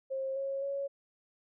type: tone with pitch steps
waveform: sine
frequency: 534 / 546 / 556 Hz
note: C5 / C#5 / C#5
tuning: +35 / -26 / +5 cents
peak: -32 dBFS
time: 0.1-0.88 s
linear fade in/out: 20 ms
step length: 260 ms
effects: none